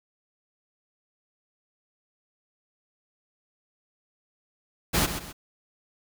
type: noise with echo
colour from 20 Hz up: pink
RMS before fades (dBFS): -23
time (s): 4.93-5.07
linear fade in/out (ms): 20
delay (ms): 130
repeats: 2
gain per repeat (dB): -9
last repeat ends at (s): 5.33
effects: none